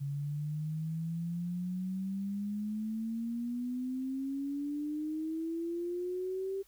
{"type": "exponential sweep", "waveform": "sine", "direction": "up", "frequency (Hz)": [139.1, 392.5], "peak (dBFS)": -33, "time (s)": [0, 6.63], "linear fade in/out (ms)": 20, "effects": ["added 50 Hz sine -68 dBFS peak until 6.67 s", "white hiss -66 dBFS RMS until 6.67 s"]}